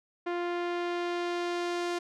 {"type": "tone with low-pass filter sweep", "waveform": "sawtooth", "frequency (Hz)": 349.2, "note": "F4", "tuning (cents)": 0, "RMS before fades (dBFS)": -32, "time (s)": [0.26, 1.99], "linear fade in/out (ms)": 10, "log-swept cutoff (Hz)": [2200, 6800], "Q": 0.8, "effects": []}